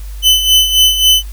40% pulse tone with tremolo, 3023 Hz, F#7, 36 cents sharp, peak -4 dBFS, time 0.22-1.23 s, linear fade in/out 50 ms, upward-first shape sine, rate 3.7 Hz, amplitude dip 65%, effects added 50 Hz sine -23 dBFS peak until 1.32 s + white hiss -41 dBFS RMS until 1.32 s

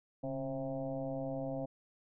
sine tone with frequency modulation, 402.8 Hz, G4, 47 cents sharp, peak -35 dBFS, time 0.23-1.66 s, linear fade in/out 10 ms, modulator 131 Hz, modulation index 2.3, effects none

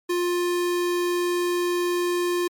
square tone, 352.2 Hz, F4, 15 cents sharp, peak -22 dBFS, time 0.09-2.48 s, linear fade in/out 10 ms, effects MP3 96 kbps

